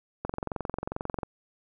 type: click train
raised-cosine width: 1 ms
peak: -17 dBFS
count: 23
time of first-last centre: 0.25-1.232 s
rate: 22.4 Hz
effects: none